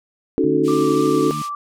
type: chord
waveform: sine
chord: D# half-diminished seventh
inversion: third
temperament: equal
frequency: 277.2 / 311.1 / 370 / 440 Hz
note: C#4 / D#4 / F#4 / A4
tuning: 0 / 0 / 0 / 0 cents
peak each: -20 dBFS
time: 0.38-1.31 s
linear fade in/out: 0 ms
type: harmonic tone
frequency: 74.9 Hz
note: D2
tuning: 35 cents sharp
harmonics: 2 / 3 / 4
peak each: -27 / -31 / -33 dBFS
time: 0.44-1.42 s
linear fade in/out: 0 ms
type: band-pass noise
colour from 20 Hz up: pink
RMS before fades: -37 dBFS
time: 0.63-1.5 s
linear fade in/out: 50 ms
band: 2400 to 11000 Hz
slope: 24 dB/octave
type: tone with vibrato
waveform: sine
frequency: 1174.7 Hz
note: D6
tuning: in tune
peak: -24 dBFS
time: 0.68-1.55 s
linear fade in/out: 2 ms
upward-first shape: triangle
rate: 3.3 Hz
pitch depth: 14 cents each way
effects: none